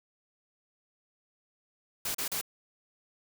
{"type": "noise bursts", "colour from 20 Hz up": "white", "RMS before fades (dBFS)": -33, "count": 3, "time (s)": [2.05, 2.413], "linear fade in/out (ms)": 5, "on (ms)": 97, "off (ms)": 36, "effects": []}